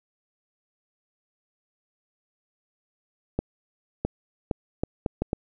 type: accelerating click train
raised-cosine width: 2 ms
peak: -11 dBFS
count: 7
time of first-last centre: 3.39-5.331 s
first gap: 660 ms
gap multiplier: 0.7
effects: none